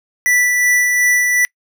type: tone with tremolo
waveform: square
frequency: 1970 Hz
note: B6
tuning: 5 cents flat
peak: -11 dBFS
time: 0.26-1.45 s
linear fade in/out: 0 ms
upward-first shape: sine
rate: 2.7 Hz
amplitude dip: 30%
effects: noise-tail reverb RT60 0.1 s tail -26 dB re dry